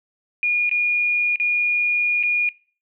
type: tone with dropouts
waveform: sine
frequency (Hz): 2435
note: D#7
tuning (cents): -38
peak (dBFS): -17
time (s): 0.43-2.49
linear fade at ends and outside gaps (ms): 1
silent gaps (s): 0.694-0.713 / 1.359-1.399 / 2.229-2.235
effects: noise-tail reverb RT60 0.4 s tail -22 dB re dry